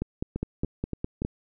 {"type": "two click trains", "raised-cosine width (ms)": 3, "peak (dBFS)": [-15, -17], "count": [7, 4], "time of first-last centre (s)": [[0.02, 1.25], [0.36, 1.22]], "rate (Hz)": [4.88, 3.49], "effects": []}